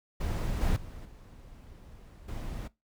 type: noise with level steps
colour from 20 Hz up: brown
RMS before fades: -31 / -27 / -44 / -50 / -37 dBFS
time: 0.2-2.68 s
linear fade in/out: 10 ms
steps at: 0.61 / 0.76 / 1.05 / 2.28 s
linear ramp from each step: 5 ms
effects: noise-tail reverb RT60 0.2 s tail -20 dB re dry